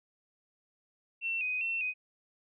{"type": "tone with vibrato", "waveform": "sine", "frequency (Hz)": 2600, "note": "E7", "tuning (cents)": -24, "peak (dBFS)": -30, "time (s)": [1.21, 1.94], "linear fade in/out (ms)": 50, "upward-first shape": "square", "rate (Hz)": 2.5, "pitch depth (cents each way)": 66, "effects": []}